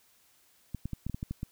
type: clicks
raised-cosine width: 5 ms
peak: -22 dBFS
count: 9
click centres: 0.747 / 0.856 / 0.933 / 1.066 / 1.097 / 1.145 / 1.229 / 1.31 / 1.431 s
effects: white hiss -65 dBFS RMS until 1.51 s